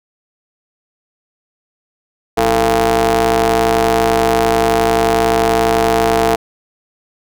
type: ring-modulated tone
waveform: sawtooth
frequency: 120.5 Hz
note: B2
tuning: 42 cents flat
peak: -4 dBFS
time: 2.37-6.36 s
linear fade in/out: 10 ms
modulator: 568 Hz
effects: none